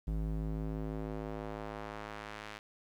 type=tone with band-pass filter sweep; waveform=square; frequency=53 Hz; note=G#1; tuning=36 cents sharp; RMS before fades=-39 dBFS; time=0.07-2.59 s; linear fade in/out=5 ms; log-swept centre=110 to 2300 Hz; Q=0.76; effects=11-bit